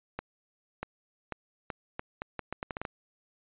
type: accelerating click train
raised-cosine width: 0.5 ms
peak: -19 dBFS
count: 13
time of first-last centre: 0.19-2.852 s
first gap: 640 ms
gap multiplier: 0.77
effects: resampled to 8000 Hz